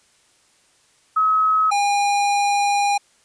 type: tone pair in turn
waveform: sine / square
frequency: 1280 / 811.3 Hz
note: D#6 / G#5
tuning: +49 / -41 cents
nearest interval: minor sixth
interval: 790 cents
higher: first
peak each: -14 / -17 dBFS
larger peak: first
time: 1.16-1.71 / 1.71-2.98 s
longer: second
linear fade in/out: 10 ms
effects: white hiss -58 dBFS RMS until 3.24 s + resampled to 22050 Hz